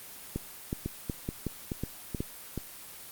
two click trains, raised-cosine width 3 ms, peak -18 / -19 dBFS, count 6 / 5, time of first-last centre 0.36-2.205 / 0.86-2.577 s, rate 2.71 / 2.33 Hz, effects white hiss -46 dBFS RMS until 3.11 s + Opus 24 kbps

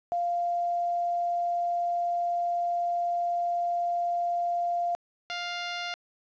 sine / 10% pulse tone pair in turn, 696 / 701.2 Hz, F5 / F5, -6 / +7 cents, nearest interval unison, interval 13 cents, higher second, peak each -25 / -23 dBFS, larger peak second, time 0.12-4.95 / 5.3-5.94 s, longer first, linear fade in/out 0 ms, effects resampled to 16000 Hz + 10-bit

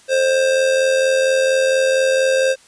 square tone with amplitude modulation, 528 Hz, C5, 16 cents sharp, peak -12 dBFS, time 0.08-2.56 s, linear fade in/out 50 ms, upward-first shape sine, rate 84.3 Hz, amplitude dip 45%, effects white hiss -49 dBFS RMS until 2.67 s + resampled to 22050 Hz

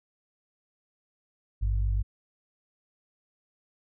sine tone pair together, 52.45 / 99.3 Hz, G#1 / G2, +18 / +23 cents, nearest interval major seventh, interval 1105 cents, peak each -24 / -31 dBFS, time 1.61-2.03 s, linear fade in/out 20 ms, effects none

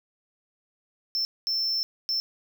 triangle tone bursts at uneven times, 5340 Hz, E8, 22 cents sharp, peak -23 dBFS, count 3, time 1.15-1.25 / 1.47-1.83 / 2.09-2.2 s, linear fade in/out 0 ms, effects none

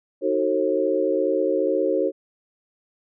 sine chord, D# diminished seventh, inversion none, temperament just, 311.1 / 373.4 / 448 / 537.6 Hz, D#4 / F#4 / A4 / C5, 0 / +16 / +31 / +47 cents, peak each -26 / -24 / -25 / -23 dBFS, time 0.21-2.12 s, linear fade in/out 50 ms, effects none

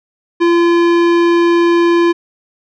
sine tone with tanh clipping, 342.1 Hz, F4, 36 cents flat, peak -10 dBFS, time 0.4-2.13 s, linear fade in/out 20 ms, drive 18 dB, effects none

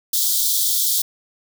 white high-pass noise, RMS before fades -19 dBFS, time 0.13-1.02 s, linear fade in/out 5 ms, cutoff 3300 Hz, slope 96 dB/octave, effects none

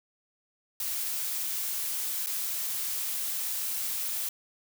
blue noise with dropouts, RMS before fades -32 dBFS, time 0.8-4.29 s, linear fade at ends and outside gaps 2 ms, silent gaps 2.262-2.269 s, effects none

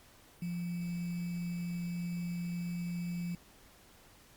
sine tone with sample-and-hold, 173.9 Hz, F3, 7 cents flat, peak -34 dBFS, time 0.42-3.35 s, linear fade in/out 2 ms, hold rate 2450 Hz, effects pink hiss -60 dBFS RMS until 4.36 s + Opus 48 kbps

